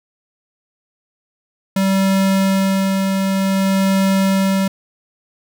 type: tone with tremolo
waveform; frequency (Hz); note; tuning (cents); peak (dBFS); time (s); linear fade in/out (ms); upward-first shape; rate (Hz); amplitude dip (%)
square; 193.2; G3; -25; -13; 1.76-4.68; 5; sine; 0.54; 30
effects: none